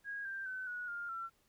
sine tone with pitch steps, 1641 / 1578.7 / 1518.8 / 1461.1 / 1405.7 / 1352.3 Hz, G#6 / G6 / F#6 / F#6 / F6 / E6, -21 / +12 / +45 / -22 / +11 / +44 cents, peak -39 dBFS, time 0.04-1.3 s, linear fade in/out 50 ms, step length 210 ms, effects pink hiss -73 dBFS RMS until 1.48 s

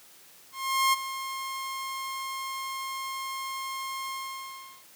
sawtooth tone with ADSR envelope, 1068 Hz, C6, 35 cents sharp, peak -16 dBFS, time 0.52-4.85 s, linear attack 410 ms, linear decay 20 ms, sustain -13 dB, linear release 740 ms, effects white hiss -54 dBFS RMS until 4.95 s + high-pass 100 Hz 12 dB/octave

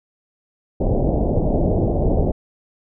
pink low-pass noise, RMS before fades -18 dBFS, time 0.8-2.32 s, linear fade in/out 10 ms, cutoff 710 Hz, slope 48 dB/octave, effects none

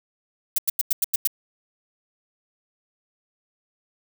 violet noise bursts, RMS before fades -20 dBFS, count 7, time 0.56-1.274 s, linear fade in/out 5 ms, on 24 ms, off 91 ms, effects none

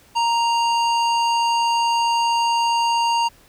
square tone with low-pass filter, 932.3 Hz, A#5, in tune, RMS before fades -19 dBFS, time 0.15-3.29 s, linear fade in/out 20 ms, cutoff 5700 Hz, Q 0.98, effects pink hiss -52 dBFS RMS until 3.48 s

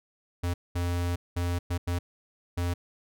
square tone bursts at uneven times, 87.5 Hz, F2, 4 cents sharp, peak -27 dBFS, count 6, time 0.43-0.54 / 0.75-1.16 / 1.36-1.59 / 1.7-1.78 / 1.87-1.99 / 2.57-2.74 s, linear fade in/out 10 ms, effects none

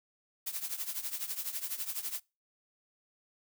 blue noise with tremolo, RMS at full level -34 dBFS, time 0.46-2.2 s, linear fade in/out 10 ms, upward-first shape triangle, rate 12 Hz, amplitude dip 85%, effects noise-tail reverb RT60 0.3 s tail -26 dB re dry

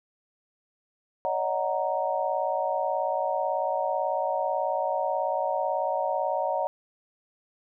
sine chord, D# minor seventh, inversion third, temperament equal with one note detuned, 564.1 / 622.3 / 740 / 932.3 Hz, C#5 / D#5 / F#5 / A#5, +30 / 0 / 0 / 0 cents, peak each -30 dBFS, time 1.25-6.67 s, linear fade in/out 0 ms, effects none

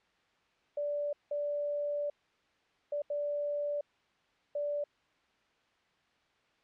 sine tone bursts at uneven times, 583 Hz, D5, 13 cents flat, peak -31 dBFS, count 5, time 0.77-1.13 / 1.31-2.1 / 2.92-3.02 / 3.1-3.81 / 4.55-4.84 s, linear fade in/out 5 ms, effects white hiss -70 dBFS RMS until 6.63 s + low-pass 3000 Hz 12 dB/octave

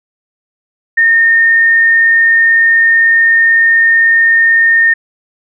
sine tone, 1829 Hz, A#6, 33 cents flat, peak -5 dBFS, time 0.97-4.94 s, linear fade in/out 10 ms, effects none

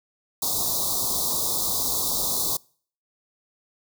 white band-stop noise, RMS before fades -25 dBFS, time 0.42-2.57 s, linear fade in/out 5 ms, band 1200 to 3600 Hz, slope 96 dB/octave, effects noise-tail reverb RT60 0.5 s tail -26 dB re dry

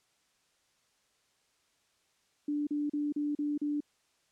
sine tone bursts, 293.7 Hz, D4, in tune, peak -29 dBFS, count 6, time 2.48-3.805 s, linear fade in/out 5 ms, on 190 ms, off 37 ms, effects white hiss -72 dBFS RMS until 4.31 s + low-pass 8000 Hz 12 dB/octave

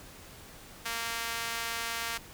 sawtooth tone with high-pass filter, 230.6 Hz, A#3, 19 cents flat, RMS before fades -35 dBFS, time 0.85-2.18 s, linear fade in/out 10 ms, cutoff 1400 Hz, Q 0.79, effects pink hiss -50 dBFS RMS until 2.33 s

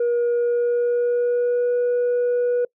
sine tone with pitch glide, 477.5 to 487.3 Hz, A#4 to B4, +42 to -23 cents, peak -15 dBFS, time 0-2.65 s, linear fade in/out 5 ms, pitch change +35 cents, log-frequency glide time 0.34-1.72 s, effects noise-tail reverb RT60 0.1 s tail -25 dB re dry + tanh soft clip ceiling -16 dBFS

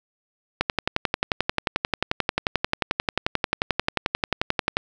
click train, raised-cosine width 0.3 ms, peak -4 dBFS, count 48, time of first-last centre 0.61-4.769 s, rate 11.3 Hz, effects none

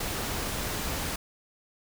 pink noise, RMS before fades -32 dBFS, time 0-1.16 s, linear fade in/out 5 ms, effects none

